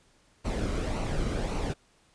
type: noise with flanger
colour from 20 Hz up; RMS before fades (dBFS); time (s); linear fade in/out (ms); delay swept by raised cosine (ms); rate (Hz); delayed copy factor
brown; -30; 0.44-1.74; 20; 0.58 to 1.16; 1.8; -0.5
effects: pink hiss -64 dBFS RMS until 2.14 s + resampled to 22050 Hz